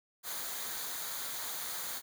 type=noise with comb filter; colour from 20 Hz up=white; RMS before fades=-39 dBFS; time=0.23-2.02 s; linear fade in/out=50 ms; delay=0.37 ms; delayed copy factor=-0.55; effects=none